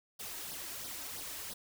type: noise with flanger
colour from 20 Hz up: white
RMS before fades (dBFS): -43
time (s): 0.19-1.54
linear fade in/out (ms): 10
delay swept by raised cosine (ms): 0.2 to 3.2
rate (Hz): 3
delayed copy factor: +0.65
effects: none